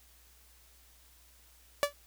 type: tone with exponential decay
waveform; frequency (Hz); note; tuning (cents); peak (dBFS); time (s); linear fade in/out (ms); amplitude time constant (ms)
sawtooth; 577; D5; -31; -17; 1.83-1.93; 0; 21
effects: added 60 Hz sine -62 dBFS peak until 2.06 s + white hiss -62 dBFS RMS until 2.06 s